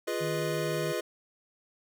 square chord, F half-diminished seventh, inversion none, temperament equal, 349.2 / 415.3 / 493.9 / 622.3 Hz, F4 / Ab4 / Cb5 / Eb5, 0 / 0 / 0 / 0 cents, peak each -36 dBFS, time 0.07-1.01 s, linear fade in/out 10 ms
sine tone, 155.56 Hz, D#3, in tune, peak -34 dBFS, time 0.2-0.93 s, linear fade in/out 20 ms
effects none

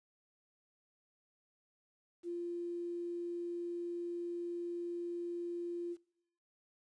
sine tone with quantisation, 346.1 Hz, F4, 16 cents flat, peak -37 dBFS, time 2.23-5.97 s, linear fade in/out 50 ms, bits 11, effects noise-tail reverb RT60 0.7 s tail -21 dB re dry + resampled to 22050 Hz

